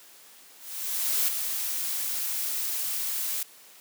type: noise with ADSR envelope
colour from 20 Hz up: blue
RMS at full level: -24 dBFS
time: 0.58-3.43 s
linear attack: 700 ms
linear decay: 6 ms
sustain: -6 dB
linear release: 3 ms
effects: white hiss -52 dBFS RMS until 3.8 s + high-pass 200 Hz 12 dB/octave